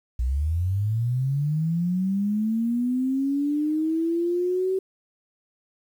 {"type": "linear sweep", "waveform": "sine", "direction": "up", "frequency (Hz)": [58, 382.5], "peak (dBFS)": -21, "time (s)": [0.19, 4.79], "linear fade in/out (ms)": 5, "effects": ["9-bit"]}